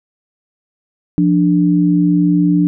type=tone pair together; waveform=sine; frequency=174.61 / 294.3 Hz; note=F3 / D4; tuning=0 / +4 cents; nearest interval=major sixth; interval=904 cents; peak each=-12 dBFS; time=1.18-2.67 s; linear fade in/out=0 ms; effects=none